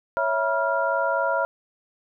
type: tone cluster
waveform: sine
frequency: 553 / 657 / 966 / 1393 Hz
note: C#5 / E5 / B5 / F6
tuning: -4 / -6 / -39 / -5 cents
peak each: -26 dBFS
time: 0.17-1.45 s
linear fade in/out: 0 ms
effects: none